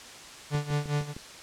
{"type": "tone with tremolo", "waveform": "45% pulse", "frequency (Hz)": 146.5, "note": "D3", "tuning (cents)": -4, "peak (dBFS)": -24, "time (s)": [0.5, 1.14], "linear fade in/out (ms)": 50, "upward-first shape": "sine", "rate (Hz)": 4.9, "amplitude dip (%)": 85}
{"type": "click train", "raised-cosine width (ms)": 3, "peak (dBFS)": -27, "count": 5, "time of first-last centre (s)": [0.55, 1.165], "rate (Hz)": 6.5}
{"effects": ["white hiss -45 dBFS RMS until 1.42 s", "low-pass 7000 Hz 12 dB/octave"]}